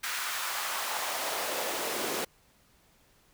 pink noise with high-pass filter sweep, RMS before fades -33 dBFS, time 0.03-2.25 s, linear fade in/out 10 ms, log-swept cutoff 1500 to 340 Hz, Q 1.5, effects pink hiss -64 dBFS RMS until 3.33 s

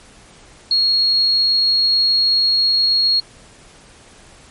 sine tone, 4300 Hz, C8, 47 cents sharp, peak -12 dBFS, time 0.71-3.2 s, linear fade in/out 2 ms, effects pink hiss -45 dBFS RMS until 4.5 s + MP3 48 kbps

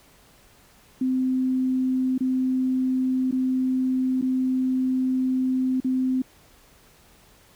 sine tone with dropouts, 258.3 Hz, C4, 22 cents flat, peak -20 dBFS, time 1.01-6.22 s, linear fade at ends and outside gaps 5 ms, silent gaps 2.18-2.206 / 3.312-3.324 / 4.214-4.223 / 5.803-5.845 s, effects pink hiss -55 dBFS RMS until 7.55 s

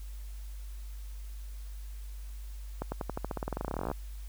accelerating click train, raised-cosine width 1 ms, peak -19 dBFS, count 26, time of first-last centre 2.82-3.915 s, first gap 100 ms, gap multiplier 0.92, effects added 50 Hz sine -39 dBFS peak until 4.28 s + white hiss -58 dBFS RMS until 4.28 s

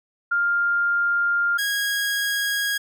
sine / sawtooth tone pair in turn, 1401 / 1644.2 Hz, F6 / G#6, +5 / -18 cents, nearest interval minor third, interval 277 cents, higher second, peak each -18 dBFS, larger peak neither, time 0.31-1.58 / 1.58-2.78 s, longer first, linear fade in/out 10 ms, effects none

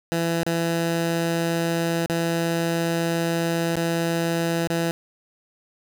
15% pulse tone with dropouts, 167.3 Hz, E3, 26 cents sharp, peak -15 dBFS, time 0.12-4.91 s, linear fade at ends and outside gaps 0 ms, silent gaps 0.432-0.465 / 2.061-2.098 / 3.755-3.767 / 4.674-4.701 s, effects none

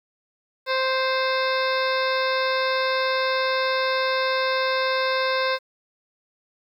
harmonic tone, 523.3 Hz, C5, in tune, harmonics 1 / 2 / 3 / 4 / 5 / 7 / 8 / 9 / 10, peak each -24 / -26 / -28 / -31 / -34 / -32 / -35 / -38 / -37 dBFS, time 0.66-5.59 s, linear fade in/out 50 ms, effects 9-bit

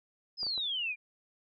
sine exponential sweep, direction down, 5180 to 2351 Hz, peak -31 dBFS, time 0.37-0.96 s, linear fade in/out 50 ms
clicks, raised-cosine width 1 ms, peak -33 dBFS, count 3, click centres 0.431 / 0.467 / 0.578 s
effects none

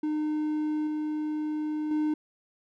triangle tone with level steps, 304.9 Hz, D#4, 35 cents flat, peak -24 / -26 / -22 dBFS, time 0.03-2.14 s, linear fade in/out 5 ms, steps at 0.87 / 1.91 s, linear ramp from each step 2 ms, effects none

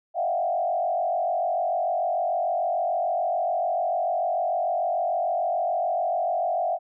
sine tone with frequency modulation, 698.5 Hz, F5, in tune, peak -22 dBFS, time 0.14-6.79 s, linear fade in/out 50 ms, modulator 46.8 Hz, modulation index 1.4, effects none

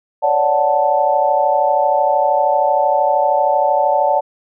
sine chord, D major seventh, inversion third, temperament equal, 554.4 / 587.3 / 740 / 880 Hz, C#5 / D5 / F#5 / A5, 0 / 0 / 0 / 0 cents, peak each -20 / -17 / -17 / -16 dBFS, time 0.22-4.21 s, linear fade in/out 20 ms, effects none

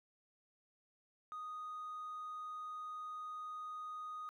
triangle tone, 1242 Hz, D#6, 3 cents flat, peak -40 dBFS, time 1.32-4.29 s, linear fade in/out 0 ms, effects tanh soft clip ceiling -39 dBFS

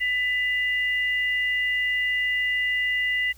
sine tone pair together, 1993.3 / 2819 Hz, B6 / F7, +16 / +16 cents, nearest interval tritone, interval 600 cents, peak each -22 / -30 dBFS, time 0-3.33 s, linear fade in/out 20 ms, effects added 60 Hz sine -49 dBFS peak until 3.37 s + white hiss -56 dBFS RMS until 3.37 s

